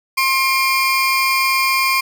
30% pulse tone pair together, 1065.1 / 2391 Hz, C6 / D7, +30 / +30 cents, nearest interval octave + major second, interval 1400 cents, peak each -14 / -15 dBFS, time 0.17-2.01 s, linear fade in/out 10 ms, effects none

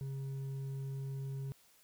sine tone with hard clipping, 135.7 Hz, C#3, 36 cents flat, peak -39 dBFS, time 0.01-1.52 s, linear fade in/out 0 ms, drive 4 dB, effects white hiss -66 dBFS RMS until 1.83 s

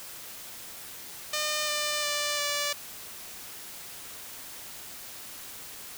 5% pulse tone with pitch steps, 605 / 597 / 589.1 / 581.4 Hz, D#5 / D5 / D5 / D5, -49 / +28 / +5 / -18 cents, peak -16 dBFS, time 1.33-2.73 s, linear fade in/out 5 ms, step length 350 ms, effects white hiss -43 dBFS RMS until 5.97 s

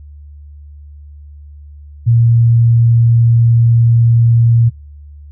sine tone, 116.7 Hz, A#2, 2 cents sharp, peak -6 dBFS, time 2.06-4.7 s, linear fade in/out 20 ms, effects noise-tail reverb RT60 0.4 s tail -26 dB re dry + added 73 Hz sine -32 dBFS peak until 5.31 s

